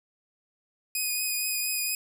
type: tone with vibrato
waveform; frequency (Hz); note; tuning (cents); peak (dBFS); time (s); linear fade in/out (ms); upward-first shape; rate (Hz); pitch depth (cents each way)
5% pulse; 2489; D#7; 0; -18; 0.95-1.95; 2; triangle; 4.3; 22
effects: none